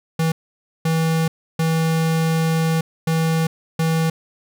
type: tone bursts at uneven times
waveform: square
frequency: 162.1 Hz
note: E3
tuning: 29 cents flat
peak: -17 dBFS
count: 5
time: 0.19-0.32 / 0.85-1.28 / 1.59-2.81 / 3.07-3.47 / 3.79-4.1 s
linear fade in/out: 5 ms
effects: none